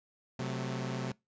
sawtooth chord, F# diminished, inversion second, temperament equal with one note detuned, 130.21 / 185 / 220 Hz, C3 / F#3 / A3, -8 / 0 / 0 cents, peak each -32 / -36 / -37 dBFS, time 0.39-1.12 s, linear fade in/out 5 ms, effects noise-tail reverb RT60 0.2 s tail -23 dB re dry + resampled to 16000 Hz

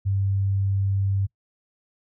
sine tone, 98 Hz, G2, in tune, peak -20 dBFS, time 0.05-1.27 s, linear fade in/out 20 ms, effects noise-tail reverb RT60 0.1 s tail -22 dB re dry

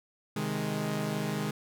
sawtooth chord, Ab major, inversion first, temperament equal, 130.81 / 155.56 / 207.7 Hz, C3 / Eb3 / Ab3, 0 / 0 / 0 cents, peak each -34 / -30 / -29 dBFS, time 0.36-1.51 s, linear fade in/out 5 ms, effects none

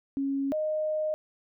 sine tone pair in turn, 275.1 / 617.6 Hz, C#4 / D#5, -13 / -13 cents, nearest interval octave + major second, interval 1400 cents, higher second, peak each -26 dBFS, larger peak neither, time 0.17-0.52 / 0.52-1.14 s, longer second, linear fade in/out 0 ms, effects none

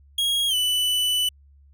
45% pulse tone with pitch glide, 3291 to 2983 Hz, G#7 to F#7, -16 to +13 cents, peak -20 dBFS, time 0.18-1.29 s, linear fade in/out 5 ms, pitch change -171 cents, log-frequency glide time 0.48-0.55 s, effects added 70 Hz sine -50 dBFS peak until 1.73 s

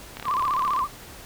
click train, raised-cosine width 0.3 ms, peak -18 dBFS, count 23, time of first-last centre 0.17-0.791 s, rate 35.4 Hz
sine tone with vibrato, 1100 Hz, C#6, 14 cents flat, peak -21 dBFS, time 0.24-0.88 s, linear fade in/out 50 ms, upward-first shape sine, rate 15 Hz, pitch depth 150 cents each way
effects pink hiss -43 dBFS RMS until 1.25 s

